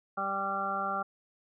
harmonic tone, 196 Hz, G3, in tune, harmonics 1 / 2 / 3 / 4 / 6 / 7, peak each -42 / -45 / -40 / -35 / -35 / -34 dBFS, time 0.17-1.03 s, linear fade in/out 10 ms, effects none

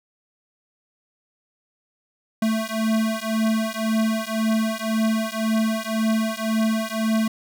square beating tone pair, 220 / 221.9 Hz, A3 / A3, 0 / +15 cents, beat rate 1.9 Hz, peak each -24 / -24 dBFS, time 2.42-7.28 s, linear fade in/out 5 ms, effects none

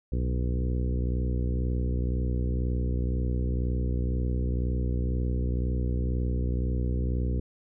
harmonic tone with a mistuned harmonic, 62 Hz, B1, 7 cents sharp, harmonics 1 / 2 / 3 / 4 / 5 / 6 / 7 / 8, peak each -26 / -32 / -36 / -38 / -40 / -42 / -43 / -44 dBFS, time 0.12-7.4 s, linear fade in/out 5 ms, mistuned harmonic 1, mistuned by +85 cents, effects none

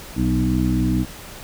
harmonic tone with a mistuned harmonic, 62.4 Hz, B1, 19 cents sharp, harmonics 1 / 2 / 3 / 4 / 5, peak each -23 / -23 / -23 / -23 / -23 dBFS, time 0.15-1.06 s, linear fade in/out 50 ms, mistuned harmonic 3, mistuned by +20 cents, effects pink hiss -38 dBFS RMS until 1.43 s

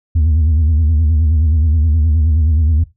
sine tone with vibrato, 78.5 Hz, D#2, 16 cents sharp, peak -7 dBFS, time 0.15-2.84 s, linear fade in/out 10 ms, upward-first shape sine, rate 9.5 Hz, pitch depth 110 cents each way, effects noise-tail reverb RT60 0.2 s tail -17 dB re dry + tanh soft clip ceiling -8 dBFS

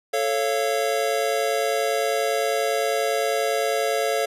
square chord, A augmented, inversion none, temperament just, 440 / 550 / 687.5 Hz, A4 / C#5 / E#5, 0 / -14 / -27 cents, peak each -26 dBFS, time 0.13-4.26 s, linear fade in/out 10 ms, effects resampled to 32000 Hz

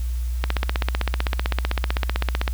click train, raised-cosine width 0.3 ms, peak -6 dBFS, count 33, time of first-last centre 0.44-2.478 s, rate 15.7 Hz, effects added 60 Hz sine -22 dBFS peak until 2.53 s + white hiss -46 dBFS RMS until 2.53 s

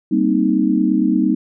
sine chord, C minor seventh, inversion second, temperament equal, 196 / 233.1 / 261.6 / 311.1 Hz, G3 / Bb3 / C4 / Eb4, 0 / 0 / 0 / 0 cents, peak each -19 / -19 / -19 / -17 dBFS, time 0.11-1.35 s, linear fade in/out 10 ms, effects none

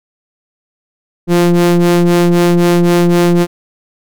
square ring-modulated tone, 87.31 Hz, F2, in tune, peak -5 dBFS, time 1.27-3.47 s, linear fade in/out 50 ms, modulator 260 Hz, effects none

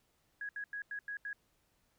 sine tone bursts at uneven times, 1661.2 Hz, G#6, in tune, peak -38 dBFS, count 6, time 0.41-0.49 / 0.56-0.64 / 0.73-0.82 / 0.91-0.99 / 1.08-1.17 / 1.25-1.33 s, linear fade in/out 2 ms, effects pink hiss -75 dBFS RMS until 1.98 s

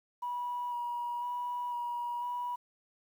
sine tone with vibrato, 967 Hz, B5, 37 cents flat, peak -32 dBFS, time 0.22-2.56 s, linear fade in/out 10 ms, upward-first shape square, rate 1 Hz, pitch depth 12 cents each way, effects tanh soft clip ceiling -29 dBFS + 10-bit

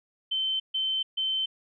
sine tone bursts, 3085 Hz, G7, 28 cents flat, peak -25 dBFS, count 3, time 0.31-1.46 s, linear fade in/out 10 ms, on 290 ms, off 140 ms, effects none

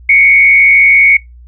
sine tone with frequency modulation, 2217 Hz, C#7, in tune, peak -3 dBFS, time 0.09-1.17 s, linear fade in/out 5 ms, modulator 112 Hz, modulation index 0.54, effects noise-tail reverb RT60 0.2 s tail -25 dB re dry + added 60 Hz sine -33 dBFS peak until 1.47 s

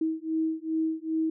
sine beating tone pair, 318.6 / 321.1 Hz, D#4 / E4, +41 / -45 cents, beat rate 2.5 Hz, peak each -29 dBFS, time 0.01-1.3 s, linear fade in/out 5 ms, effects none

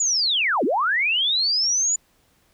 sine linear two-way sweep, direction down then up, 7040 to 219.1 to 7040 Hz, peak -18 dBFS, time 0-1.96 s, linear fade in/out 5 ms, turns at 0.64 s, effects pink hiss -62 dBFS RMS until 2.53 s

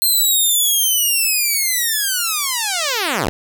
5% pulse linear sweep, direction down, 4186 to 50.3 Hz, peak -6 dBFS, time 0.02-3.29 s, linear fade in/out 0 ms, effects none

